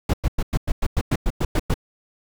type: noise bursts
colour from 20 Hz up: brown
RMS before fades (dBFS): -19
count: 12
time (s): 0.09-1.742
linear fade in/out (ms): 5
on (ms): 46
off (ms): 100
effects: none